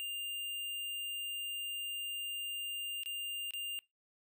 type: tone with dropouts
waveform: square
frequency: 2800 Hz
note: F7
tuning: 4 cents sharp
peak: -38 dBFS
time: 0-3.79 s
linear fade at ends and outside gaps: 0 ms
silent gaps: 3.034-3.059 / 3.508-3.536 s
effects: noise-tail reverb RT60 0.2 s tail -22 dB re dry